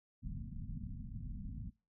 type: low-pass noise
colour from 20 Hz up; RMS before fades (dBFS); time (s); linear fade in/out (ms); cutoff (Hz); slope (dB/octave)
pink; -44; 0.22-1.71; 20; 250; 96
effects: noise-tail reverb RT60 0.3 s tail -24 dB re dry